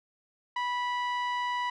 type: tone with low-pass filter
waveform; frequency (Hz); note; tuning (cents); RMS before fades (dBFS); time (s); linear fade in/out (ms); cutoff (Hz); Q
sawtooth; 982; B5; -10; -31; 0.56-1.7; 5; 2600; 0.86
effects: none

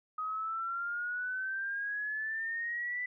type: exponential sweep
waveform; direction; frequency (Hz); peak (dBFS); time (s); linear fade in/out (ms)
sine; up; 1253 to 1993; -33; 0.18-3.06; 5
effects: none

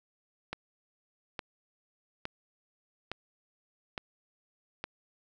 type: click train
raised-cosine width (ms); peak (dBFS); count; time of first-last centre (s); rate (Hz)
0.3; -19; 6; 0.53-4.84; 1.16
effects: none

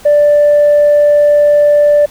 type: tone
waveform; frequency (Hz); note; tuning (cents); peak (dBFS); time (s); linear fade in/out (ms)
sine; 587.3; D5; 0; -3; 0.05-2.06; 10
effects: tanh soft clip ceiling -2 dBFS + pink hiss -38 dBFS RMS until 2.1 s

